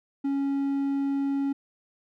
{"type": "tone", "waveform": "triangle", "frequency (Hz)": 277.2, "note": "C#4", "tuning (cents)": 0, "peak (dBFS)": -22, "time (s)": [0.24, 1.53], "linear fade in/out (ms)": 10, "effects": []}